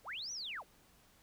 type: linear two-way sweep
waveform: sine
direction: up then down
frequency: 320 to 6090 to 320 Hz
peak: -40 dBFS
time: 0.04-0.64 s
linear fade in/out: 50 ms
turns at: 0.32 s
effects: pink hiss -66 dBFS RMS until 1.22 s